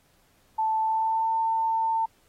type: tone with pitch glide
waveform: sine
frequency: 880 to 898 Hz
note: A5 to A5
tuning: 0 to +35 cents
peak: -22 dBFS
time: 0.58-2.06 s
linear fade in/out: 10 ms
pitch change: +35 cents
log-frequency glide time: 0.8-1.31 s
effects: pink hiss -64 dBFS RMS until 2.28 s + AAC 48 kbps